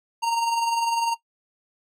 square tone with tremolo, 926 Hz, A#5, 12 cents flat, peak -20 dBFS, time 0.22-1.15 s, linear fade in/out 20 ms, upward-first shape sine, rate 20 Hz, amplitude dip 50%, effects noise-tail reverb RT60 0.1 s tail -17 dB re dry + low-pass 10000 Hz 12 dB/octave

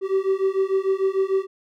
triangle beating tone pair, 381.8 / 388.5 Hz, G4 / G4, -46 / -16 cents, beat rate 6.7 Hz, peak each -20 dBFS, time 0.01-1.47 s, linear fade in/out 50 ms, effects none

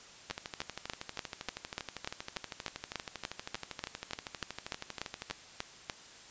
two click trains, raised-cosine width 0.2 ms, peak -21 / -17 dBFS, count 64 / 20, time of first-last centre 0.3-5.3 / 0.31-5.898 s, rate 12.6 / 3.4 Hz, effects white hiss -53 dBFS RMS until 6.3 s + resampled to 16000 Hz

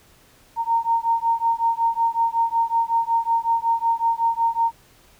sine beating tone pair, 918 / 923.4 Hz, A#5 / A#5, -27 / -17 cents, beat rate 5.4 Hz, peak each -21 / -21 dBFS, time 0.56-4.72 s, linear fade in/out 50 ms, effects pink hiss -54 dBFS RMS until 5.19 s

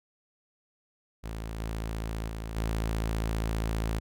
sawtooth tone with level steps, 55 Hz, A1, in tune, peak -31 / -28 / -31 / -24 dBFS, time 1.23-4 s, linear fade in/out 20 ms, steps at 1.59 / 2.28 / 2.56 s, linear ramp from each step 10 ms, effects none

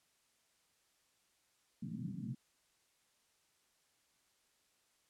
white band-pass noise, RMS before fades -43 dBFS, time 1.82-2.35 s, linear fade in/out 5 ms, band 120 to 240 Hz, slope 48 dB/octave, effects white hiss -75 dBFS RMS until 5.09 s + low-pass 10000 Hz 12 dB/octave

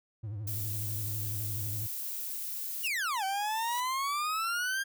triangle tone with vibrato, 105 Hz, G#2, 19 cents sharp, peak -33 dBFS, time 0.23-1.87 s, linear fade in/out 10 ms, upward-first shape triangle, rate 12 Hz, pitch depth 140 cents each way
violet noise, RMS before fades -37 dBFS, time 0.47-2.88 s, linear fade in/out 5 ms
40% pulse exponential two-way sweep, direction down then up, 3019 to 760 to 1618 Hz, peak -29 dBFS, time 2.83-4.84 s, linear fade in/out 20 ms, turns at 3.24 s
blue noise with exponential growth, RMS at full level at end -40 dBFS, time 2.88-3.8 s, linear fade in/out 1 ms, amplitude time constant 200 ms
effects none

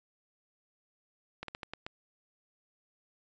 slowing click train, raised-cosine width 0.3 ms, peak -23 dBFS, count 6, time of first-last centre 1.43-1.865 s, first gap 53 ms, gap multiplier 1.25, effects resampled to 16000 Hz

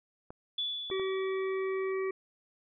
clicks, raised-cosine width 1 ms, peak -30 dBFS, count 3, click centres 0.305 / 0.901 / 0.997 s
sine tone with exponential decay, 3446 Hz, A7, 37 cents flat, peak -29 dBFS, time 0.58-1.92 s, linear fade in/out 5 ms, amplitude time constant 290 ms
harmonic tone, 381.9 Hz, G4, 45 cents flat, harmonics 1 / 3 / 5 / 6, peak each -30 / -42 / -45 / -45 dBFS, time 0.91-2.11 s, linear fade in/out 5 ms
effects none

